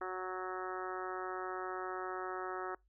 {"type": "harmonic tone", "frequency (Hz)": 185, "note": "F#3", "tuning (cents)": 0, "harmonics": [2, 3, 4, 5, 6, 7, 8, 9, 10], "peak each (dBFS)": [-42, -50, -45, -50, -47, -44, -51, -51, -54], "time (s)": [0.01, 2.75], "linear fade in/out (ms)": 5, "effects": ["noise-tail reverb RT60 0.2 s tail -26 dB re dry", "added 50 Hz sine -69 dBFS peak until 2.88 s"]}